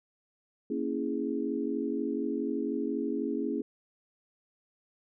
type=chord; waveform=sine; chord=A# half-diminished seventh; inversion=none; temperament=equal; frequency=233.1 / 277.2 / 329.6 / 415.3 Hz; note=A#3 / C#4 / E4 / G#4; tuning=0 / 0 / 0 / 0 cents; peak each=-35 / -33 / -35 / -35 dBFS; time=0.7-3.62 s; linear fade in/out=5 ms; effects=none